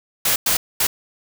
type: noise bursts at uneven times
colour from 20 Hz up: white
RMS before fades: -18 dBFS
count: 3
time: 0.25-0.36 / 0.46-0.57 / 0.8-0.87 s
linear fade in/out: 5 ms
effects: none